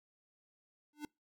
square tone with exponential growth, 298.1 Hz, D4, 26 cents sharp, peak -37 dBFS, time 0.93-1.05 s, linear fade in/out 2 ms, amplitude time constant 24 ms, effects noise-tail reverb RT60 0.2 s tail -25 dB re dry

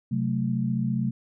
sine chord, F# diminished, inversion second, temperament equal, 130.81 / 185 / 220 Hz, C3 / F#3 / A3, 0 / 0 / 0 cents, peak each -27 / -29 / -27 dBFS, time 0.11-1.11 s, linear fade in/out 10 ms, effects none

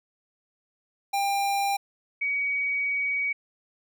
square / sine tone pair in turn, 797 / 2259 Hz, G5 / C#7, +28 / +32 cents, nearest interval octave + tritone, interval 1804 cents, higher second, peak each -24 dBFS, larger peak neither, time 1.13-1.77 / 2.21-3.33 s, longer second, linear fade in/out 10 ms, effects none

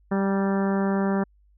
harmonic tone with a mistuned harmonic, 196 Hz, G3, in tune, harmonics 1 / 2 / 3 / 4 / 5 / 6 / 7 / 8 / 9, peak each -22 / -28 / -32 / -34 / -36 / -38 / -39 / -40 / -41 dBFS, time 0.11-1.24 s, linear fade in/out 10 ms, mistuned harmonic 5, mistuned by -26 cents, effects added 50 Hz sine -56 dBFS peak until 1.57 s

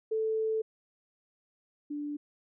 sine tone pair in turn, 440 / 293.1 Hz, A4 / D4, 0 / -3 cents, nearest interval perfect fifth, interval 703 cents, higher first, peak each -27 / -33 dBFS, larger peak first, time 0.11-0.62 / 1.9-2.17 s, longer first, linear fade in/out 10 ms, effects none

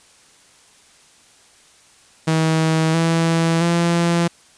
sawtooth tone with pitch steps, 160 / 165.16 / 170.5 Hz, D#3 / E3 / F3, +49 / +4 / -41 cents, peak -11 dBFS, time 2.27-4.28 s, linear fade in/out 10 ms, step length 670 ms, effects white hiss -51 dBFS RMS until 4.57 s + resampled to 22050 Hz

